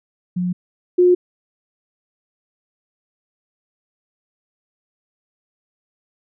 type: tone pair in turn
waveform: sine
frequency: 179.3 / 358.6 Hz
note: F3 / F4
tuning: +46 / +46 cents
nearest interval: octave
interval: 1200 cents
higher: second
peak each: -18 / -9 dBFS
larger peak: second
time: 0.36-0.53 / 0.98-1.15 s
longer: neither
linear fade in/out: 10 ms
effects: none